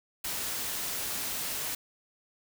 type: noise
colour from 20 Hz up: white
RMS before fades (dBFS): -34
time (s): 0.24-1.75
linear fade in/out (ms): 5
effects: none